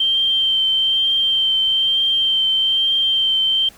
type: tone with vibrato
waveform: sine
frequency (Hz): 3136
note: G7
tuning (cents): 0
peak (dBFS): -14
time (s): 0-3.69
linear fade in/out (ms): 5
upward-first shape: triangle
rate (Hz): 1.1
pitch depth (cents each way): 18
effects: pink hiss -46 dBFS RMS until 3.77 s